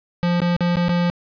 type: tone with dropouts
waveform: square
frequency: 174.61 Hz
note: F3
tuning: in tune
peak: -17 dBFS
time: 0.23-1.1 s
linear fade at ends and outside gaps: 0 ms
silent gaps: 0.403-0.418 / 0.565-0.607 / 0.757-0.769 / 0.883-0.892 s
effects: resampled to 11025 Hz + 9-bit